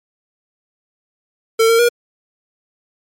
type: tone with pitch steps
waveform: square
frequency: 450.8 / 458.2 / 477.1 Hz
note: A4 / A#4 / A#4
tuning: +42 / -30 / +40 cents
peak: -10 dBFS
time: 1.59-1.89 s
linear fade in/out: 10 ms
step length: 100 ms
effects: MP3 64 kbps